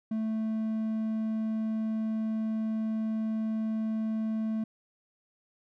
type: tone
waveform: triangle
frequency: 220 Hz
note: A3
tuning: in tune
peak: -26 dBFS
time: 0.11-4.64 s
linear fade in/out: 5 ms
effects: none